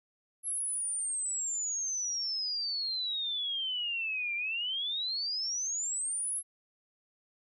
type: exponential two-way sweep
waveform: sine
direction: down then up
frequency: 11200 to 2349 to 11200 Hz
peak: -31 dBFS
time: 0.43-6.43 s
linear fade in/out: 50 ms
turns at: 4.35 s
effects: none